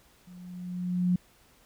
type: tone with level ramp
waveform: sine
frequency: 179.4 Hz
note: F3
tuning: 47 cents sharp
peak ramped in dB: -46 to -20 dBFS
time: 0.27-1.16 s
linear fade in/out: 5 ms
effects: pink hiss -61 dBFS RMS until 1.65 s